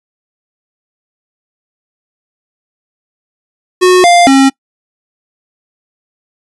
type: tone with pitch steps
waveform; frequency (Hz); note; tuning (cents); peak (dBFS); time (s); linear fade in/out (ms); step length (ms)
square; 365.4 / 698 / 270.3; F#4 / F5 / C#4; -22 / -1 / -44; -4; 3.81-4.5; 20; 230
effects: noise-tail reverb RT60 0.1 s tail -24 dB re dry + resampled to 24000 Hz